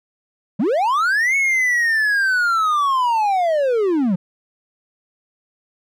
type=linear two-way sweep; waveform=triangle; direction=up then down; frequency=168.1 to 2217 to 168.1 Hz; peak=-13 dBFS; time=0.59-4.16 s; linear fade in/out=10 ms; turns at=1.36 s; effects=none